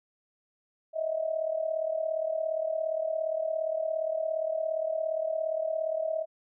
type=tone with amplitude modulation; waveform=sine; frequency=639 Hz; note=D#5; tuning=46 cents sharp; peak=-24 dBFS; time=0.93-6.26 s; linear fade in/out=50 ms; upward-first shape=sine; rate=37.3 Hz; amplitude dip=75%; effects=none